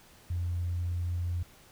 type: tone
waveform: sine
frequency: 87.31 Hz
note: F2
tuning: in tune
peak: -28 dBFS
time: 0.3-1.43 s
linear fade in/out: 5 ms
effects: tanh soft clip ceiling -24 dBFS + pink hiss -57 dBFS RMS until 1.71 s